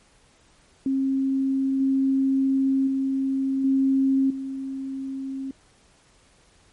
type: tone with level steps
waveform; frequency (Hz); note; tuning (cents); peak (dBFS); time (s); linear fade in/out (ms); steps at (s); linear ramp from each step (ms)
sine; 268.6; C4; +46; -20 / -18 / -21 / -17 / -28; 0.86-5.51; 2; 1.8 / 2.87 / 3.64 / 4.3; 5
effects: pink hiss -58 dBFS RMS until 6.72 s + MP3 48 kbps